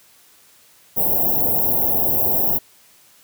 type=band-stop noise; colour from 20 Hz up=white; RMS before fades=-18 dBFS; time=0.96-2.59 s; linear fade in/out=20 ms; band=840 to 13000 Hz; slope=48 dB/octave; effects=white hiss -52 dBFS RMS until 3.23 s + high-pass 60 Hz 12 dB/octave